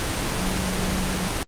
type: tone in noise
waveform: sine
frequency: 185 Hz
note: F#3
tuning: in tune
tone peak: -27 dBFS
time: 0.39-1.28 s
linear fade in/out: 0 ms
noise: pink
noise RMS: -25 dBFS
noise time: 0-1.43 s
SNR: -5 dB
effects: low-pass 10000 Hz 12 dB/octave + Opus 32 kbps